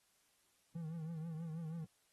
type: tone with vibrato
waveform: triangle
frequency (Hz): 162.3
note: E3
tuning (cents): -27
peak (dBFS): -39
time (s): 0.75-1.85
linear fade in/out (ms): 5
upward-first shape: triangle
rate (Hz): 6.2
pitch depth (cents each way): 95
effects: white hiss -75 dBFS RMS until 2.12 s + AAC 32 kbps